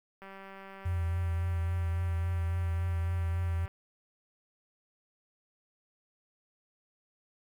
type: click train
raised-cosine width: 0.5 ms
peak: -33 dBFS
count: 672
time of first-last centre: 0.22-3.679 s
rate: 194 Hz
type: tone with vibrato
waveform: sine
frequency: 85.8 Hz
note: F2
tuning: 30 cents flat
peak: -28 dBFS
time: 0.85-3.66 s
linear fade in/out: 10 ms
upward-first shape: triangle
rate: 3.6 Hz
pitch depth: 57 cents each way
effects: 10-bit